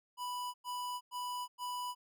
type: tone bursts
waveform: square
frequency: 987.8 Hz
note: B5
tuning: in tune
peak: -38 dBFS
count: 4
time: 0.17-1.95 s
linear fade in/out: 50 ms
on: 370 ms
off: 100 ms
effects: none